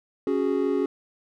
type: chord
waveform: triangle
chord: C# suspended fourth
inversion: none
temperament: equal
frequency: 277.2 / 370 / 415.3 Hz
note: C#4 / F#4 / G#4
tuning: 0 / 0 / 0 cents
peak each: -24 dBFS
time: 0.27-0.86 s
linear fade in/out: 2 ms
effects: none